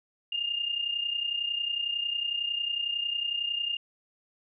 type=tone pair together; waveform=sine; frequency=2814 / 2845 Hz; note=F7 / F7; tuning=+12 / +31 cents; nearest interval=unison; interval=19 cents; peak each=-29 / -34 dBFS; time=0.32-3.77 s; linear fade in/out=5 ms; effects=none